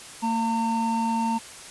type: tone pair together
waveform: triangle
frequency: 227.1 / 909 Hz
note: A#3 / A#5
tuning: -45 / -44 cents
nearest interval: 2 octaves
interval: 2401 cents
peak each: -23 dBFS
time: 0.22-1.39 s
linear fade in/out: 20 ms
effects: white hiss -42 dBFS RMS until 1.7 s + resampled to 24000 Hz